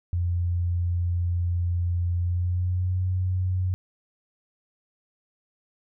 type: tone with pitch glide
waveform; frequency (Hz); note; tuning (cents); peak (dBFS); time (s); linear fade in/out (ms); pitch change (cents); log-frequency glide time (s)
sine; 87.4 to 92.06; F2 to F#2; +2 to -8; -22; 0.13-3.74; 0; +90; 2.17-3.01
effects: none